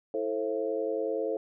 sine tone cluster, 328.8 / 440.8 / 531 / 671 Hz, E4 / A4 / C5 / E5, -4 / +3 / +25 / +31 cents, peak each -36 / -31 / -32 / -39 dBFS, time 0.14-1.37 s, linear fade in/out 2 ms, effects none

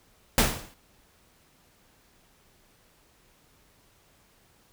pink noise with exponential decay, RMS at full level -17 dBFS, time 0.38-0.74 s, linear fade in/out 1 ms, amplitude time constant 78 ms, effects pink hiss -62 dBFS RMS until 4.72 s

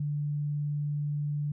sine tone, 146.83 Hz, D3, in tune, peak -28 dBFS, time 0-1.52 s, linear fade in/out 5 ms, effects none

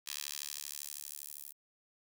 10% pulse tone with high-pass filter sweep, 72.6 Hz, D2, 19 cents flat, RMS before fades -44 dBFS, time 0.06-1.53 s, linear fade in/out 20 ms, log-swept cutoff 3700 to 12000 Hz, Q 0.82, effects none

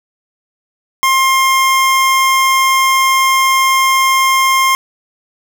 square tone pair together, 1062 / 2124 Hz, C6 / C7, +25 / +25 cents, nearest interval octave, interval 1200 cents, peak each -11 / -15 dBFS, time 1.03-4.75 s, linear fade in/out 0 ms, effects none

